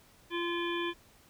harmonic tone, 344.2 Hz, F4, 25 cents flat, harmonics 1 / 3 / 5 / 7 / 9 / 10, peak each -33 / -38 / -40 / -41 / -43 / -43 dBFS, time 0.3-0.94 s, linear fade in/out 50 ms, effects pink hiss -61 dBFS RMS until 1.29 s

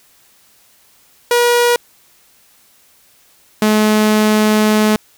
sawtooth tone pair in turn, 480.5 / 214 Hz, B4 / A3, -48 / -48 cents, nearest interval octave + major second, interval 1400 cents, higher first, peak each -6 dBFS, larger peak neither, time 1.31-1.76 / 3.62-4.96 s, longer second, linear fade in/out 2 ms, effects white hiss -51 dBFS RMS until 5.17 s

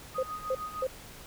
sine tone with tremolo, 1244.5 Hz, D#6, in tune, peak -33 dBFS, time 0.14-0.85 s, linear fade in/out 20 ms, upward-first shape sine, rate 6.5 Hz, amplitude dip 70%
sine tone bursts, 521 Hz, C5, 7 cents flat, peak -26 dBFS, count 3, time 0.18-0.87 s, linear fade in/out 5 ms, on 50 ms, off 270 ms
effects pink hiss -48 dBFS RMS until 1.26 s

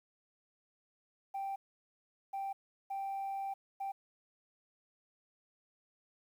sine tone bursts at uneven times, 784 Hz, G5, in tune, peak -34 dBFS, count 4, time 1.34-1.56 / 2.33-2.53 / 2.9-3.54 / 3.8-3.92 s, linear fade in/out 10 ms, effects tanh soft clip ceiling -34 dBFS + 11-bit

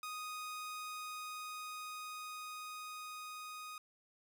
sawtooth tone with level ramp, 1244.5 Hz, D#6, in tune, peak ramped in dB -38 to -42 dBFS, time 0.03-3.78 s, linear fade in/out 2 ms, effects none

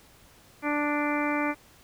harmonic tone, 294.1 Hz, D4, 3 cents sharp, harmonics 1 / 2 / 3 / 4 / 5 / 6 / 7 / 8, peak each -28 / -33 / -33 / -34 / -36 / -39 / -35 / -35 dBFS, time 0.62-1.55 s, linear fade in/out 50 ms, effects pink hiss -56 dBFS RMS until 1.83 s

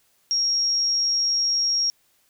sine tone, 5588 Hz, F8, in tune, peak -19 dBFS, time 0.31-1.9 s, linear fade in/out 0 ms, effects white hiss -64 dBFS RMS until 2.29 s

